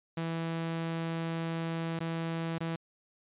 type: tone with dropouts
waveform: sawtooth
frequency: 164.81 Hz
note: E3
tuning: in tune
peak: -28 dBFS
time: 0.17-2.76 s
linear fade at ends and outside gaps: 5 ms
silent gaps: 1.992-2.004 / 2.583-2.605 s
effects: resampled to 8000 Hz